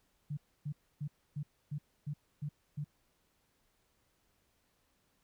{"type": "tone bursts", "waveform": "sine", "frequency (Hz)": 146.83, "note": "D3", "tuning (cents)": 0, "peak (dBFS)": -35, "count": 8, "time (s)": [0.3, 2.844], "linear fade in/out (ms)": 10, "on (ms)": 73, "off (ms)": 280, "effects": ["pink hiss -75 dBFS RMS until 5.23 s"]}